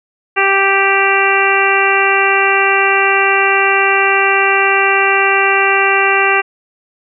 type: harmonic tone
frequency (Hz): 391.7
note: G4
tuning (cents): -1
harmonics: 1 / 2 / 3 / 4 / 5 / 6 / 7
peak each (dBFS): -17 / -17 / -17 / -17 / -17 / -17 / -17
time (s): 0.36-6.42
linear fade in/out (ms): 20
effects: none